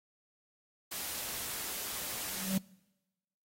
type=noise; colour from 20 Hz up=white; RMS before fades=-39 dBFS; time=0.91-2.58 s; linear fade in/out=10 ms
type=tone with exponential growth; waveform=triangle; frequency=191.2 Hz; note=G3; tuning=43 cents flat; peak=-23 dBFS; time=2.27-2.58 s; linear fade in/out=5 ms; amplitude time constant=66 ms
effects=noise-tail reverb RT60 1.0 s tail -23 dB re dry + AAC 48 kbps